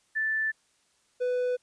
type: tone pair in turn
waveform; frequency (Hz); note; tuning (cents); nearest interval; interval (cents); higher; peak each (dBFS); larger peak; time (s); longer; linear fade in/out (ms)
sine / triangle; 1760 / 497.2; A6 / B4; 0 / +12; octave + minor seventh; 2188; first; -25 / -23; second; 0.15-0.52 / 1.2-1.57; neither; 20
effects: white hiss -68 dBFS RMS until 1.62 s + resampled to 22050 Hz